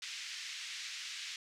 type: band-pass noise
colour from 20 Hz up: pink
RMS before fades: -44 dBFS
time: 0.02-1.36 s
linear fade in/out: 2 ms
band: 2000 to 6500 Hz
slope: 24 dB/octave
effects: none